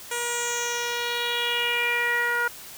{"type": "tone with low-pass filter sweep", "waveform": "10% pulse", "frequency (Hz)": 477.8, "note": "A#4", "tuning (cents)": 43, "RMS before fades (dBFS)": -26, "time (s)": [0.11, 2.48], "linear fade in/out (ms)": 5, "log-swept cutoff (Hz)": [9400, 1500], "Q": 4.2, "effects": ["white hiss -42 dBFS RMS until 2.77 s"]}